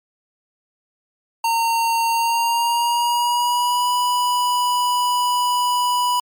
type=tone with pitch glide; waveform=square; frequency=918 to 983.9 Hz; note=A#5 to B5; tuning=-27 to -7 cents; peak=-17 dBFS; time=1.44-6.2 s; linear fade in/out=5 ms; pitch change=+120 cents; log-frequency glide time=2.08-3.9 s; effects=MP3 96 kbps